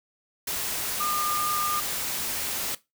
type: tone in noise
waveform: sine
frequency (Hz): 1209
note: D6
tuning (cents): +50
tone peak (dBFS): -26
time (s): 1-1.8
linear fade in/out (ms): 5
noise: white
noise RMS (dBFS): -30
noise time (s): 0.47-2.75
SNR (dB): +1
effects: noise-tail reverb RT60 0.2 s tail -18 dB re dry